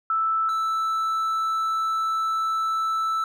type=tone pair in turn; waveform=sine / triangle; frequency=1318.5 / 1318.5 Hz; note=E6 / E6; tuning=0 / 0 cents; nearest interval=unison; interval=0 cents; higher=neither; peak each=-20 dBFS; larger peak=neither; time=0.1-0.49 / 0.49-3.24 s; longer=second; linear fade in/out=2 ms; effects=none